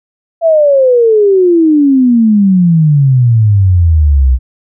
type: exponential sweep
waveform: sine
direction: down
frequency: 676 to 61 Hz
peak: -4 dBFS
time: 0.41-4.39 s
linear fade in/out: 50 ms
effects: none